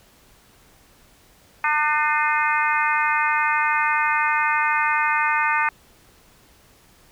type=harmonic tone with a mistuned harmonic; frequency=301 Hz; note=D4; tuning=43 cents sharp; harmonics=3 / 4 / 5 / 6 / 7 / 8; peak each=-23 / -24 / -25 / -26 / -26 / -27 dBFS; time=1.64-5.69 s; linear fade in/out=2 ms; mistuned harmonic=8; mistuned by=+63 cents; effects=pink hiss -54 dBFS RMS until 7.11 s